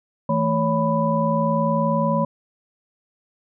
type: tone cluster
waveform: sine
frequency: 162.5 / 222.2 / 559 / 992 Hz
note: E3 / A3 / C#5 / B5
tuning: -24 / +17 / +14 / +7 cents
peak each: -23 dBFS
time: 0.29-2.25 s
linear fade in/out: 5 ms
effects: none